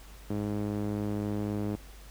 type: tone with band-pass filter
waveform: sawtooth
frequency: 103.83 Hz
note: G#2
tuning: in tune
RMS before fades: -32 dBFS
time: 0.3-1.76 s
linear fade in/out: 5 ms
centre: 290 Hz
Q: 1.1
effects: added 50 Hz sine -47 dBFS peak until 2.1 s + pink hiss -54 dBFS RMS until 2.1 s